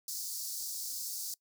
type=high-pass noise; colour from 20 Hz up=pink; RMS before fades=-39 dBFS; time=0.08-1.34 s; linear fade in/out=2 ms; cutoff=4600 Hz; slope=48 dB/octave; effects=noise-tail reverb RT60 0.1 s tail -22 dB re dry